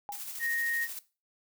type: tone with exponential decay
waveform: sine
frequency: 819 Hz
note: G#5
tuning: 24 cents flat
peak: -32 dBFS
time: 0.09-0.23 s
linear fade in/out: 0 ms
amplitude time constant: 29 ms
type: noise with tremolo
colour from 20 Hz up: blue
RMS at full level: -39 dBFS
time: 0.12-0.99 s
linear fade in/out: 2 ms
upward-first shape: square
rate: 13 Hz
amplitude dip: 35%
type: tone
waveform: sine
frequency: 1864.7 Hz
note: A#6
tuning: in tune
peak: -29 dBFS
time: 0.39-0.88 s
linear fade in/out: 50 ms
effects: noise-tail reverb RT60 0.3 s tail -17 dB re dry